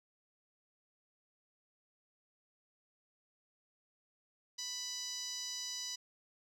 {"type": "tone with band-pass filter", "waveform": "10% pulse", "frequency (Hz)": 990, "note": "B5", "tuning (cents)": 4, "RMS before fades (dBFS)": -42, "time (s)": [4.58, 5.96], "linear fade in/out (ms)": 10, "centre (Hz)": 5600, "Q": 2.5, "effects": []}